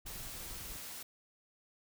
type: noise with tremolo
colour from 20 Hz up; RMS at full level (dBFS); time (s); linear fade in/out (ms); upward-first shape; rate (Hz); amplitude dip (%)
brown; -47; 0.05-0.77; 10; triangle; 20; 65
type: noise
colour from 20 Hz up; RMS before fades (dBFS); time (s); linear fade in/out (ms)
white; -46; 0.06-1.03; 5
effects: none